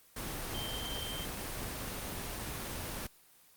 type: tone in noise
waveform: sine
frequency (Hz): 3136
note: G7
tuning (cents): 0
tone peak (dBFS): -40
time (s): 0.54-1.25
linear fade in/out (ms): 5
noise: pink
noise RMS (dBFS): -39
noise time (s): 0.16-3.07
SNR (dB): -4
effects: white hiss -62 dBFS RMS until 3.56 s + Opus 24 kbps